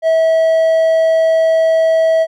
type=tone; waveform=triangle; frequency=648 Hz; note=E5; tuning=30 cents flat; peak=-7 dBFS; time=0.02-2.27 s; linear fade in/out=50 ms; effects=none